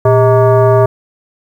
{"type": "tone with frequency modulation", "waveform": "sine", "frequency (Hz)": 116.54, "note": "A#2", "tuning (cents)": 0, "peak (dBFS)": -5, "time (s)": [0.05, 0.86], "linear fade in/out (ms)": 5, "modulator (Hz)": 519, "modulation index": 1.4, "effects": ["7-bit"]}